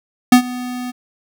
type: tone with ADSR envelope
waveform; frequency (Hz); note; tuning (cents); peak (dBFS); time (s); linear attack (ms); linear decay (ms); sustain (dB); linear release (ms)
square; 248.5; B3; +11; -3; 0.32-0.92; 5; 91; -21; 23
effects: none